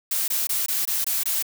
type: noise bursts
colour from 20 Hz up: blue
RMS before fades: -24 dBFS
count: 7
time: 0.11-1.426 s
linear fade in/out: 5 ms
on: 170 ms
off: 21 ms
effects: none